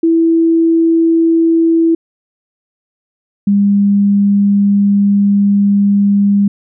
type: tone pair in turn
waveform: sine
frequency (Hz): 329.6 / 201.3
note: E4 / G3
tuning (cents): 0 / +46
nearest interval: major sixth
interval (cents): 854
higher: first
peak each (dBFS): -7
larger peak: neither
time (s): 0.03-1.95 / 3.47-6.48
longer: second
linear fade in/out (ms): 5
effects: none